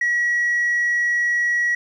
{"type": "tone", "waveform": "sine", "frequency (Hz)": 1920, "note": "B6", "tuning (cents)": -49, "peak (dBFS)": -15, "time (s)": [0.01, 1.75], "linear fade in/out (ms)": 5, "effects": ["tanh soft clip ceiling -15 dBFS", "9-bit"]}